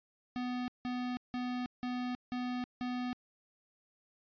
square tone bursts, 248.3 Hz, B3, 9 cents sharp, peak -35 dBFS, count 6, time 0.36-3.13 s, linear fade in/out 0 ms, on 320 ms, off 170 ms, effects resampled to 11025 Hz

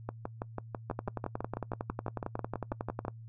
two click trains, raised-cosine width 1 ms, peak -20 / -21 dBFS, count 25 / 19, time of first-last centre 0.9-3.082 / 0.09-3.051 s, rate 11 / 6.08 Hz, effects noise-tail reverb RT60 0.1 s tail -23 dB re dry + added 113 Hz sine -45 dBFS peak until 3.28 s

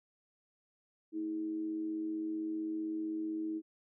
sine tone with amplitude modulation, 319.1 Hz, D#4, 44 cents sharp, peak -32 dBFS, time 1.12-3.62 s, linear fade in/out 50 ms, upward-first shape sine, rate 95.6 Hz, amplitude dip 45%, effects none

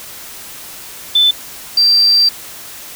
sine tone pair in turn, 3520 / 4699 Hz, A7 / D8, 0 / 0 cents, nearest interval perfect fourth, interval 500 cents, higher second, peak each -7 dBFS, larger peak neither, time 1.15-1.31 / 1.77-2.29 s, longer second, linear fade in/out 5 ms, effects white hiss -32 dBFS RMS until 2.95 s

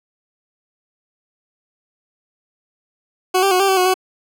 20% pulse tone with pitch steps, 370.1 / 391.9 / 366.1 / 392 / 381.9 / 365.5 / 373.2 Hz, F#4 / G4 / F#4 / G4 / G4 / F#4 / F#4, 0 / 0 / -18 / 0 / -45 / -21 / +15 cents, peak -8 dBFS, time 3.34-3.942 s, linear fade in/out 10 ms, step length 86 ms, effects none

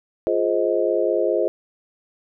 sine chord, F minor seventh, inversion none, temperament just, 349.2 / 419.1 / 523.8 / 628.6 Hz, F4 / Ab4 / C5 / Eb5, 0 / +16 / +2 / +18 cents, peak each -23 dBFS, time 0.27-1.48 s, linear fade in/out 0 ms, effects none

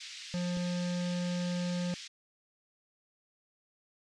white band-pass noise, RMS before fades -46 dBFS, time 0-2.08 s, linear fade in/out 10 ms, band 2000 to 5700 Hz, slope 24 dB/octave
harmonic tone, 177.1 Hz, F3, 24 cents sharp, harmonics 1 / 3 / 5 / 7 / 9 / 10, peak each -31 / -40 / -51 / -55 / -53 / -56 dBFS, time 0.34-1.94 s, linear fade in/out 0 ms
click, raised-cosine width 3 ms, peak -33 dBFS, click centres 0.571 s
effects resampled to 22050 Hz

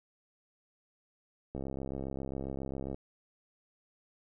click train, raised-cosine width 2 ms, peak -25 dBFS, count 95, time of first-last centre 1.55-2.945 s, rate 67.4 Hz, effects none

